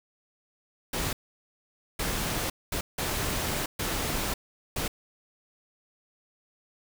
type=noise bursts at uneven times; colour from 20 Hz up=pink; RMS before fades=-30 dBFS; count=6; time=0.93-1.13 / 1.99-2.5 / 2.72-2.81 / 2.98-3.66 / 3.79-4.34 / 4.76-4.88 s; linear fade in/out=5 ms; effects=none